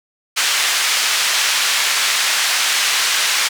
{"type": "band-pass noise", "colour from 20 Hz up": "pink", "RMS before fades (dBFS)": -17, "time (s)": [0.36, 3.49], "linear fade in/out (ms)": 20, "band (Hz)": [1700, 7800], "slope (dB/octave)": 12, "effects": []}